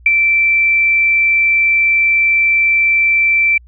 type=tone with ADSR envelope; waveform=sine; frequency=2337 Hz; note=D7; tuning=9 cents flat; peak=-5 dBFS; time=0.06-3.58 s; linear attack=3 ms; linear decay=29 ms; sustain=-4 dB; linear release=7 ms; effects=added 60 Hz sine -39 dBFS peak until 3.67 s